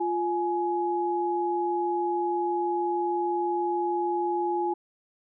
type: tone pair together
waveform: sine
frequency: 349.2 / 839.7 Hz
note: F4 / G#5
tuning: 0 / +19 cents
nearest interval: octave + minor third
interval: 1519 cents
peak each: -27 dBFS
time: 0-4.74 s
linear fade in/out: 10 ms
effects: none